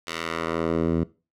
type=tone with band-pass filter sweep; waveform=10% pulse; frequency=82.41 Hz; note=E2; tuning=in tune; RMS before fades=-26 dBFS; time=0.07-1.04 s; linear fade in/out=5 ms; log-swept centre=3500 to 180 Hz; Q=0.72; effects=noise-tail reverb RT60 0.3 s tail -19 dB re dry